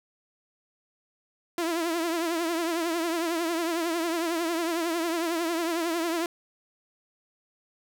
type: tone with vibrato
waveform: sawtooth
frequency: 334.6 Hz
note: E4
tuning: 26 cents sharp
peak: -22 dBFS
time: 1.58-6.26 s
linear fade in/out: 2 ms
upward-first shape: triangle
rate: 11 Hz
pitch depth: 96 cents each way
effects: none